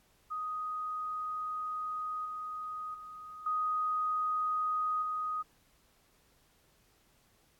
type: tone with level steps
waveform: sine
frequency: 1248 Hz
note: D#6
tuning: 5 cents sharp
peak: -34 / -37 / -44 / -29 / -32 dBFS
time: 0.3-5.43 s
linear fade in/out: 20 ms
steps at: 2.25 / 2.94 / 3.46 / 5.02 s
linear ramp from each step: 5 ms
effects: pink hiss -68 dBFS RMS until 7.59 s + AAC 64 kbps